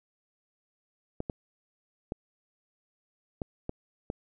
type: clicks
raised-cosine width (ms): 2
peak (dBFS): -19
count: 6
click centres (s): 1.204 / 1.298 / 2.121 / 3.418 / 3.694 / 4.101
effects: none